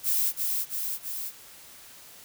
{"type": "noise with echo", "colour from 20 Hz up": "violet", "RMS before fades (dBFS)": -25, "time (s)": [0.03, 0.33], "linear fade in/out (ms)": 50, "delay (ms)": 330, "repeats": 3, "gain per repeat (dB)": -3, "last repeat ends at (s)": 1.32, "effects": ["white hiss -49 dBFS RMS until 2.24 s"]}